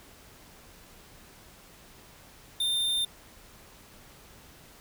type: tone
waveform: square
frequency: 3612 Hz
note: A7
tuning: 45 cents sharp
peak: -26 dBFS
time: 2.6-3.05 s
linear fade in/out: 5 ms
effects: pink hiss -53 dBFS RMS until 4.8 s